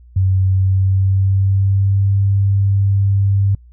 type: tone with pitch glide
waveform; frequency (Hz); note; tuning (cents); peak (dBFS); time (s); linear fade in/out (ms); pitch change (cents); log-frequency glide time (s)
sine; 94.6 to 98.85; F#2 to G2; +39 to +15; -11; 0.16-3.55; 5; +76; 0.45-2.13
effects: noise-tail reverb RT60 0.1 s tail -26 dB re dry + added 60 Hz sine -40 dBFS peak until 3.72 s